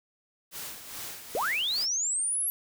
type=noise with tremolo; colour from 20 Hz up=white; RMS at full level=-38 dBFS; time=0.51-1.87 s; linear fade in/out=50 ms; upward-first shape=sine; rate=2.4 Hz; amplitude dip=60%
type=linear sweep; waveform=sine; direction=up; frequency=394.7 to 11500 Hz; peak=-26 dBFS; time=1.35-2.5 s; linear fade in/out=0 ms
effects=none